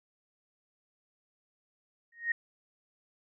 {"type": "tone with exponential growth", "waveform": "sine", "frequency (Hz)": 1864.7, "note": "A#6", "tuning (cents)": 0, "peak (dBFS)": -23, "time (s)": [2.12, 2.32], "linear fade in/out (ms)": 5, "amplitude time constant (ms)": 42, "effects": []}